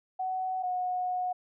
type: tone pair in turn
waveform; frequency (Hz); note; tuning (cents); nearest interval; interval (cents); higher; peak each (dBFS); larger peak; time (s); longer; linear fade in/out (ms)
sine; 748 / 729.2; F#5 / F#5; +19 / -25; unison; 44; first; -29 / -28; second; 0.19-0.63 / 0.63-1.33; second; 10
effects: none